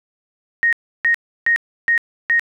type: tone bursts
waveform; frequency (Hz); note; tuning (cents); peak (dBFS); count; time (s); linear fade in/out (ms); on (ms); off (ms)
sine; 1864.7; A#6; 0; -12; 5; 0.63-2.395; 0; 97; 320
effects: 9-bit